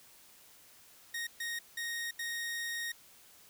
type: tone bursts at uneven times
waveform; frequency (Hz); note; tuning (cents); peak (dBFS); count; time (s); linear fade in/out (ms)
sawtooth; 1864.7; A#6; 0; -32; 4; 1.14-1.27 / 1.4-1.59 / 1.77-2.11 / 2.19-2.92; 5
effects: white hiss -59 dBFS RMS until 3.49 s

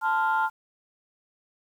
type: chord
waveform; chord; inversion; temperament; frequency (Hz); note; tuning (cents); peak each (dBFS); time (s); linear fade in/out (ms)
sine; F major; first; equal with one note detuned; 880 / 1035.1 / 1396.9; A5 / C6 / F6; 0 / -19 / 0; -23 / -29 / -25; 0.01-0.5; 50
effects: tanh soft clip ceiling -15 dBFS + 9-bit

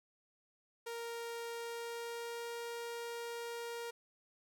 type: tone with pitch glide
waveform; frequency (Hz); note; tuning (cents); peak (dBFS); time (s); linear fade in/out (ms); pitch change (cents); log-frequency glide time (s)
sawtooth; 466.3 to 469.3; A#4 to A#4; +1 to +12; -37; 0.86-3.91; 10; +11; 1.51-2.53
effects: none

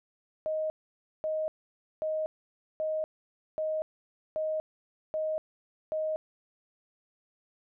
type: tone bursts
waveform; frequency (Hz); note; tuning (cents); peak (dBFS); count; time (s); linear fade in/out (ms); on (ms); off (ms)
sine; 625; D#5; +8; -28; 8; 0.46-6.16; 0; 240; 540
effects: none

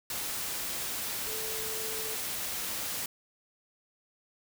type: tone in noise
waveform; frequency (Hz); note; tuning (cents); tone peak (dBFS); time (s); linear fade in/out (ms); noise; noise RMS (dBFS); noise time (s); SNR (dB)
sine; 440; A4; 0; -41; 1.27-2.15; 2; white; -35; 0.1-3.06; -9
effects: none

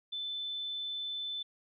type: tone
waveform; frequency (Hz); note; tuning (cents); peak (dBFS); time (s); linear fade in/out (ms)
sine; 3520; A7; 0; -35; 0.12-1.43; 10
effects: none

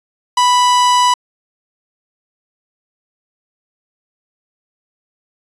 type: tone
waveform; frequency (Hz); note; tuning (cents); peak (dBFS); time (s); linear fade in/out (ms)
45% pulse; 987.8; B5; 0; -9; 0.37-1.14; 5
effects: resampled to 22050 Hz

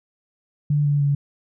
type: tone with pitch steps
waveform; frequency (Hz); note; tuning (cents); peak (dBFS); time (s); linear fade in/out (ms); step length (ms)
sine; 146.83 / 144.56 / 142.32; D3 / D3 / C#3; 0 / -27 / +46; -16; 0.7-1.15; 5; 150
effects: none

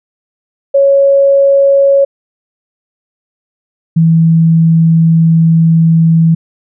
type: tone pair in turn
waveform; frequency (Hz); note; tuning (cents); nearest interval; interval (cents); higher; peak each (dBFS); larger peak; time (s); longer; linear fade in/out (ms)
sine; 554 / 163.71; C#5 / E3; -1 / -12; octave + major sixth; 2111; first; -4; neither; 0.74-2.05 / 3.96-6.35; second; 10
effects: none

